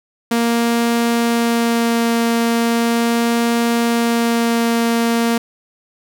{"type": "tone with vibrato", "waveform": "sawtooth", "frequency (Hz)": 233.1, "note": "A#3", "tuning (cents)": 0, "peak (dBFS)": -10, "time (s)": [0.31, 5.38], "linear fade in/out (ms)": 5, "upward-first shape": "sine", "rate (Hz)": 0.38, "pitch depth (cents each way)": 8, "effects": []}